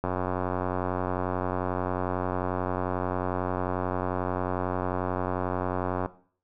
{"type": "click train", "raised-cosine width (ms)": 1, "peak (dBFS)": -14, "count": 550, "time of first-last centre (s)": [0.04, 6.06], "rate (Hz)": 91.2, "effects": ["noise-tail reverb RT60 0.5 s tail -17 dB re dry"]}